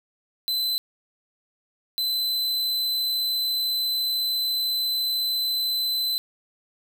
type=tone bursts at uneven times; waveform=45% pulse; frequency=4033 Hz; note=B7; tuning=36 cents sharp; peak=-22 dBFS; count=2; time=0.48-0.78 / 1.98-6.18 s; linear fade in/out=0 ms; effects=none